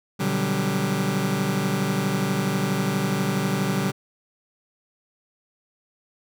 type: chord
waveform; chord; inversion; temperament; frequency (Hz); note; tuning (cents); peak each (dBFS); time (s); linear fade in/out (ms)
sawtooth; G major seventh; first; just; 122.5 / 147 / 183.75 / 196; B2 / D3 / F#3 / G3; -14 / +2 / -12 / 0; -26 / -23 / -24 / -21; 0.19-3.92; 20
effects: none